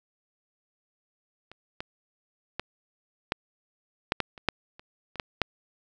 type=clicks; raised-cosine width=0.3 ms; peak=-29 / -18 / -14 / -9 / -7 / -9 / -28 / -6 / -30 / -26 / -11 / -6 dBFS; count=12; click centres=1.516 / 1.805 / 2.596 / 3.321 / 4.121 / 4.203 / 4.378 / 4.487 / 4.795 / 5.157 / 5.198 / 5.417 s; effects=none